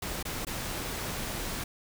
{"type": "noise with dropouts", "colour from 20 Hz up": "pink", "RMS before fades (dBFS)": -35, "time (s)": [0.02, 1.64], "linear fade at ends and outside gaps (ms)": 5, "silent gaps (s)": [[0.228, 0.251], [0.45, 0.468]], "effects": []}